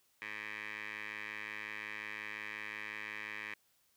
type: tone with band-pass filter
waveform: 15% pulse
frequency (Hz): 105.6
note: G#2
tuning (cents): +29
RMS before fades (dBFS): -44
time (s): 0.22-3.54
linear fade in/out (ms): 0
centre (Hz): 2100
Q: 9.1
effects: white hiss -73 dBFS RMS until 3.96 s

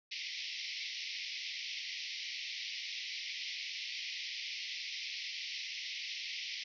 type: band-pass noise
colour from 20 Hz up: pink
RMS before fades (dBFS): -42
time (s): 0.11-6.64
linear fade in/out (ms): 10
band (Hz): 2000 to 5700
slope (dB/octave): 96
effects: none

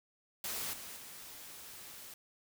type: noise with level steps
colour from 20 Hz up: white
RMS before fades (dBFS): -39 / -47 / -50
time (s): 0.44-2.14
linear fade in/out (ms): 2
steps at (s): 0.73 / 0.96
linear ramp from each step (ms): 5
effects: none

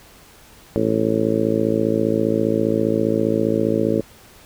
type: harmonic tone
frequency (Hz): 55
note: A1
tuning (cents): 0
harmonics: 2 / 3 / 4 / 5 / 6 / 7 / 8 / 9 / 10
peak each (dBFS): -28 / -30 / -23 / -26 / -22 / -28 / -22 / -32 / -25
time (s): 0.76-4.01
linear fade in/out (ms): 0
effects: pink hiss -47 dBFS RMS until 4.45 s

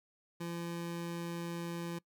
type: tone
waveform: 25% pulse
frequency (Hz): 170.4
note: F3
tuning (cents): -42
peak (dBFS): -34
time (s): 0.4-1.99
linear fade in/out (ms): 10
effects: noise-tail reverb RT60 0.1 s tail -23 dB re dry

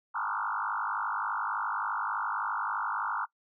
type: tone with frequency modulation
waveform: sine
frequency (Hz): 1155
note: D6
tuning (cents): -29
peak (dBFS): -29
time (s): 0.14-3.26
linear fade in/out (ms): 20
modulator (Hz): 51.7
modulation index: 5.7
effects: noise-tail reverb RT60 0.1 s tail -22 dB re dry

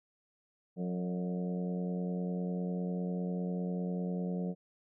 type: harmonic tone with a mistuned harmonic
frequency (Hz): 90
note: F#2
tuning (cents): -47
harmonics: 2 / 3 / 4 / 5 / 6 / 7 / 8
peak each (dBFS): -33 / -46 / -47 / -42 / -47 / -50 / -52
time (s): 0.76-4.55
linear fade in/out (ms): 50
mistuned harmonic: 6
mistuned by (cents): +48
effects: none

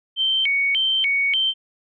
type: tone with vibrato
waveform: sine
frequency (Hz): 2637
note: E7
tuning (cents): 0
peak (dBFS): -17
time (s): 0.16-1.54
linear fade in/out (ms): 50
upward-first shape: square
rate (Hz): 1.7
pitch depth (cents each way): 290
effects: none

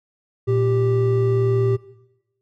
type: tone pair together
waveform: triangle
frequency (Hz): 116.7 / 391.7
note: A#2 / G4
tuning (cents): +2 / -1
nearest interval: octave + major sixth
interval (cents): 2097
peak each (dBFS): -17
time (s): 0.47-1.77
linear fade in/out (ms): 20
effects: noise-tail reverb RT60 0.9 s tail -18 dB re dry

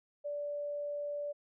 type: tone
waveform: sine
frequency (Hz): 582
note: D5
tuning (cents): -16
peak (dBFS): -35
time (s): 0.24-1.33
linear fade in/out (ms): 20
effects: none

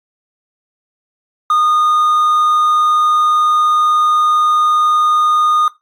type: tone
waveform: triangle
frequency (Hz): 1227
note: D#6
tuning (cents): -25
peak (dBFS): -8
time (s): 1.5-5.68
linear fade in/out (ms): 2
effects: noise-tail reverb RT60 0.2 s tail -17 dB re dry + AAC 64 kbps

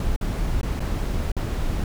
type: noise with dropouts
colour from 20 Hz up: brown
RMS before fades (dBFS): -24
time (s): 0-1.84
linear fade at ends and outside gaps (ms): 2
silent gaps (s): 0.162-0.211 / 0.613-0.63 / 0.795-0.803 / 1.318-1.366
effects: none

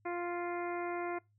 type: harmonic tone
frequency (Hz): 349.2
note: F4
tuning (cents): 0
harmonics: 1 / 2 / 3 / 4 / 5 / 6 / 7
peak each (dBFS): -37 / -40 / -44 / -47 / -51 / -47 / -53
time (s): 0.05-1.19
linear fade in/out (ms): 10
effects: noise-tail reverb RT60 0.2 s tail -23 dB re dry + added 104 Hz sine -68 dBFS peak until 1.38 s

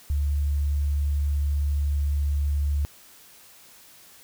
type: tone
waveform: sine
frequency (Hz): 72.1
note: D2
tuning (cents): -31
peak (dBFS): -21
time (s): 0.1-2.85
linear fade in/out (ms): 0
effects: white hiss -51 dBFS RMS until 4.23 s

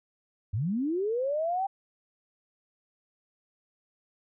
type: linear sweep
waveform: sine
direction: up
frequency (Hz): 87.7 to 794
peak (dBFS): -26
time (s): 0.53-1.67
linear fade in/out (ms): 10
effects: none

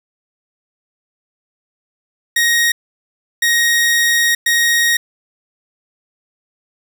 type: tone bursts at uneven times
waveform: sawtooth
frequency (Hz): 1876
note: A#6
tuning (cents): +11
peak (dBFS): -8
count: 3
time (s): 2.36-2.72 / 3.42-4.35 / 4.46-4.97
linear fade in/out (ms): 5
effects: none

